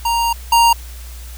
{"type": "tone pair in turn", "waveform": "square", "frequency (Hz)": [932.3, 932.3], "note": ["A#5", "A#5"], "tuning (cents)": [0, 0], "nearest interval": "unison", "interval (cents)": 0, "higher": "neither", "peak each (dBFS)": [-15, -9], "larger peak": "second", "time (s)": [[0.05, 0.33], [0.52, 0.73]], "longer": "first", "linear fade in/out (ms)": 5, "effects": ["added 60 Hz sine -30 dBFS peak until 1.37 s", "white hiss -40 dBFS RMS until 1.37 s"]}